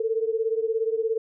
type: beating tone pair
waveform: sine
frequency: 442.9 / 459.9 Hz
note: A4 / A#4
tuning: +11 / -23 cents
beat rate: 17 Hz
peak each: -24 / -27 dBFS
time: 0-1.18 s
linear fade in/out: 5 ms
effects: none